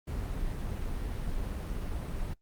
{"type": "noise", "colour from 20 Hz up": "brown", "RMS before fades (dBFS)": -34, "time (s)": [0.07, 2.34], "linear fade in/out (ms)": 10, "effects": ["noise-tail reverb RT60 0.1 s tail -19 dB re dry", "Opus 32 kbps"]}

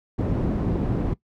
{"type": "low-pass noise", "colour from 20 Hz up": "white", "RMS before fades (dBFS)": -24, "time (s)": [0.18, 1.14], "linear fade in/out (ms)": 10, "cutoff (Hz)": 250, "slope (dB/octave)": 12, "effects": ["noise-tail reverb RT60 0.1 s tail -19 dB re dry"]}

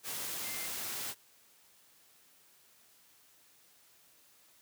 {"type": "tone in noise", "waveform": "sine", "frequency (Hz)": 2093, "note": "C7", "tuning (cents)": 0, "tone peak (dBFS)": -46, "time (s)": [0.41, 0.7], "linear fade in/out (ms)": 50, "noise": "white", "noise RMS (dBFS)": -39, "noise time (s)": [0.03, 1.15], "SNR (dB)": -10, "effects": ["white hiss -64 dBFS RMS until 4.61 s", "high-pass 80 Hz 12 dB/octave"]}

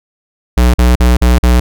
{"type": "tone bursts", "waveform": "square", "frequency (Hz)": 61, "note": "B1", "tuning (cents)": -21, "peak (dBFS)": -6, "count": 5, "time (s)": [0.57, 1.6], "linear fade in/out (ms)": 5, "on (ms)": 170, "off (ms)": 45, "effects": []}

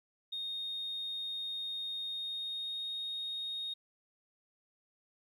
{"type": "tone with pitch glide", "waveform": "sine", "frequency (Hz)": [3700, 3721], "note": ["A#7", "A#7"], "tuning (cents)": [-14, -4], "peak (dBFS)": -35, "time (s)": [0.32, 3.74], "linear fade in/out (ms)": 10, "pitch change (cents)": 10, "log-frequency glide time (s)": [2.1, 2.9], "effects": ["tanh soft clip ceiling -32 dBFS", "12-bit"]}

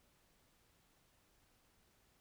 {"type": "silence", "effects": ["pink hiss -73 dBFS RMS until 2.2 s"]}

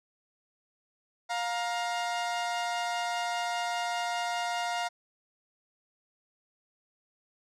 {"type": "tone pair together", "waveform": "sawtooth", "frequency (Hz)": [705.5, 939], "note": ["F5", "A#5"], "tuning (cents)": [17, 12], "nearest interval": "perfect fourth", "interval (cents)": 495, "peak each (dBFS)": [-27, -31], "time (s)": [1.29, 4.89], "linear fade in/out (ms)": 20, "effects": ["low-pass 7000 Hz 12 dB/octave"]}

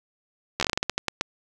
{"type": "slowing click train", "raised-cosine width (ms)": 0.2, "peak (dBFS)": -6, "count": 13, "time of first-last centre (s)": [0.6, 1.211], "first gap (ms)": 12, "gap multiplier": 1.24, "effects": []}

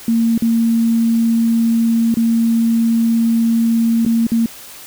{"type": "tone with dropouts", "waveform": "sine", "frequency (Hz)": 229.2, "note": "A#3", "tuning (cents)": -29, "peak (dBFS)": -11, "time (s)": [0.08, 4.46], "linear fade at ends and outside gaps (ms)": 2, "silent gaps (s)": [[0.378, 0.422], [2.142, 2.17], [4.051, 4.062], [4.268, 4.318]], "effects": ["white hiss -36 dBFS RMS until 4.86 s"]}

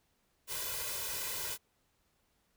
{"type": "noise with comb filter", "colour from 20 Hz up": "white", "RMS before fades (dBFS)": -38, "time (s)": [0.47, 1.58], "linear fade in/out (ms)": 50, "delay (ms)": 2, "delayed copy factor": 0.8, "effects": ["pink hiss -75 dBFS RMS until 2.56 s"]}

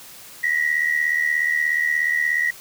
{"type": "tone pair together", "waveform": "sine", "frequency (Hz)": [1886.2, 1963], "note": ["A#6", "B6"], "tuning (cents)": [20, -11], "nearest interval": "minor second", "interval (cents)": 69, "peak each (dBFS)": -20, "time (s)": [0.43, 2.51], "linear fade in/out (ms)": 10, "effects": ["tanh soft clip ceiling -11 dBFS", "white hiss -42 dBFS RMS until 2.6 s"]}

